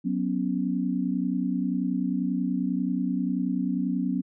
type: chord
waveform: sine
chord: F# suspended fourth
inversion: none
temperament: equal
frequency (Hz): 185 / 246.9 / 277.2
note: F#3 / B3 / C#4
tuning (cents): 0 / 0 / 0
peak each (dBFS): -28 / -28 / -29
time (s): 0.04-4.22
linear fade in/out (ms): 20
effects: none